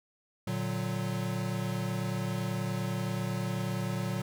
square chord, Bb augmented, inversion none, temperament equal, 116.54 / 146.83 / 185 Hz, Bb2 / D3 / F#3, 0 / 0 / 0 cents, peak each -35 / -38 / -35 dBFS, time 0.47-4.22 s, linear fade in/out 5 ms, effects none

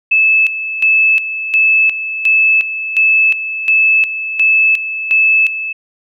sine tone with tremolo, 2613 Hz, E7, 16 cents flat, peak -7 dBFS, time 0.11-5.73 s, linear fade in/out 10 ms, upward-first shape square, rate 1.4 Hz, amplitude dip 70%, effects none

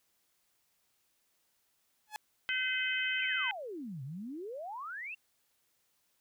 sawtooth tone with exponential growth, 852 Hz, G#5, 44 cents sharp, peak -30 dBFS, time 2.07-2.16 s, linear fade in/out 0 ms, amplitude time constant 18 ms
harmonic tone, 512 Hz, C5, 38 cents flat, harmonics 3 / 4 / 5 / 6, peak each -35 / -35 / -37 / -37 dBFS, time 2.49-3.51 s, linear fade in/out 0 ms
sine exponential two-way sweep, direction down then up, 2788 to 125.6 to 2788 Hz, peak -39 dBFS, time 3.19-5.15 s, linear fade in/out 10 ms, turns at 4.03 s
effects white hiss -75 dBFS RMS until 6.2 s

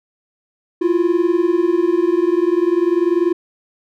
triangle tone pair together, 337 / 357.3 Hz, E4 / F4, +38 / +40 cents, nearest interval minor second, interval 102 cents, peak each -14 dBFS, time 0.81-3.33 s, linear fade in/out 10 ms, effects none

